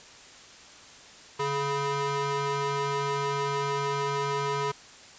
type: ring-modulated tone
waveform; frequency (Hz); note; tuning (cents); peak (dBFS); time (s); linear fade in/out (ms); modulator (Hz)
30% pulse; 279.9; C#4; +17; -21; 1.39-4.72; 10; 703
effects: white hiss -49 dBFS RMS until 5.18 s + resampled to 16000 Hz